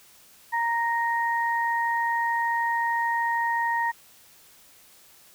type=tone pair together; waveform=sine; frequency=931.3 / 1864.7 Hz; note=A#5 / A#6; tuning=-2 / 0 cents; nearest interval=octave; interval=1202 cents; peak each=-24 / -27 dBFS; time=0.52-3.92 s; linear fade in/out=20 ms; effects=white hiss -54 dBFS RMS until 5.34 s